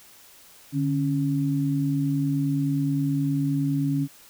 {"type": "tone pair together", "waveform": "sine", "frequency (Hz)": [146.83, 276.5], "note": ["D3", "C#4"], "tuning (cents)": [0, -4], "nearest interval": "major seventh", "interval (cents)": 1096, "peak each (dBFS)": -24, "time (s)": [0.72, 4.08], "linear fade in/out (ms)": 50, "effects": ["white hiss -51 dBFS RMS until 4.29 s"]}